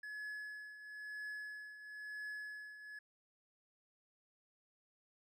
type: tone with tremolo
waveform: triangle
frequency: 1700 Hz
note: G#6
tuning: 40 cents sharp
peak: -40 dBFS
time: 0.03-2.99 s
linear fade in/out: 5 ms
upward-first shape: triangle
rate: 1 Hz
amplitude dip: 70%
effects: none